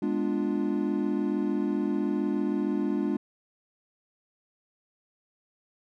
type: chord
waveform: triangle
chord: G# diminished seventh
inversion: none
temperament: equal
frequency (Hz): 207.7 / 246.9 / 293.7 / 349.2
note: G#3 / B3 / D4 / F4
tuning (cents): 0 / 0 / 0 / 0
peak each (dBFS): -28 / -31 / -27 / -30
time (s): 0.02-3.17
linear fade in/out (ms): 5
effects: none